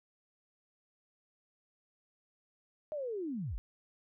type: linear sweep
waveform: sine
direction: down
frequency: 626 to 30.87 Hz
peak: -35 dBFS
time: 2.92-3.58 s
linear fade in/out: 0 ms
effects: none